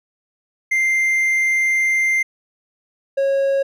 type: tone pair in turn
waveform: triangle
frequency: 2093 / 548 Hz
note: C7 / C#5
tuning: 0 / -20 cents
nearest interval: octave + major seventh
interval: 2320 cents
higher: first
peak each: -13 dBFS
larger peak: neither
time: 0.71-2.23 / 3.17-3.63 s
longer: first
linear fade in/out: 10 ms
effects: none